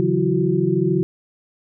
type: tone cluster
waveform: sine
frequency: 140 / 160.5 / 182.4 / 337.7 / 371.7 Hz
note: C#3 / E3 / F#3 / E4 / F#4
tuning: +18 / -46 / -24 / +42 / +8 cents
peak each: -23 / -24 / -22 / -22 / -21 dBFS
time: 0-1.03 s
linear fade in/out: 0 ms
effects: none